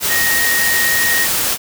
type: tone in noise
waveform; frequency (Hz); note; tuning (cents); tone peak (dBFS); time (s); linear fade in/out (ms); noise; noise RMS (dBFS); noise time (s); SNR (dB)
sine; 1870; A#6; +5; -15; 0.08-1.28; 50; white; -17; 0-1.58; -1
effects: none